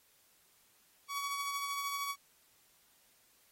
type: tone with tremolo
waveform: sawtooth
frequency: 1128 Hz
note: C#6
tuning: 30 cents sharp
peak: -30 dBFS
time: 1.08-2.16 s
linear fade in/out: 50 ms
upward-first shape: triangle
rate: 13 Hz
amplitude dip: 40%
effects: white hiss -68 dBFS RMS until 3.51 s + AAC 48 kbps